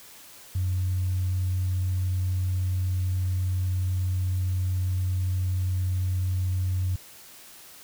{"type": "tone", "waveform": "sine", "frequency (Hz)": 92, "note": "F#2", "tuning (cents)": -9, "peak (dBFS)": -22, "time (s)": [0.55, 6.96], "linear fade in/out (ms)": 5, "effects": ["tanh soft clip ceiling -19 dBFS", "white hiss -48 dBFS RMS until 7.83 s"]}